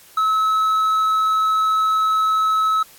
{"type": "tone with hard clipping", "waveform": "sine", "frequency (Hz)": 1293, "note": "E6", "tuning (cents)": -34, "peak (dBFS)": -16, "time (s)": [0.17, 2.83], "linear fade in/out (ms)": 5, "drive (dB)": 3, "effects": ["white hiss -47 dBFS RMS until 2.98 s", "AAC 64 kbps"]}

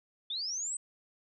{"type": "linear sweep", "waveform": "sine", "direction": "up", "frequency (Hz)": [3425, 8250], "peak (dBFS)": -33, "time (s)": [0.3, 0.77], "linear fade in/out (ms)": 5, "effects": []}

